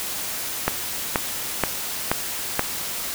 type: click train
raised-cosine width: 0.5 ms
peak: -3 dBFS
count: 5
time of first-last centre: 0.68-2.594 s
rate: 2.09 Hz
effects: white hiss -29 dBFS RMS until 3.14 s